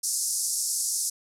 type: band-pass noise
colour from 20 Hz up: white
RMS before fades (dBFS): -28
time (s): 0.03-1.1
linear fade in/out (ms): 10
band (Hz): 5100 to 11000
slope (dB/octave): 48
effects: none